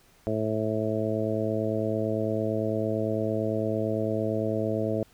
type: harmonic tone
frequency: 108.9 Hz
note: A2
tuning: 17 cents flat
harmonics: 1 / 2 / 3 / 4 / 5 / 6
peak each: -32 / -32 / -32 / -32 / -32 / -32 dBFS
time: 0.27-5.03 s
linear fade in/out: 0 ms
effects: pink hiss -60 dBFS RMS until 5.13 s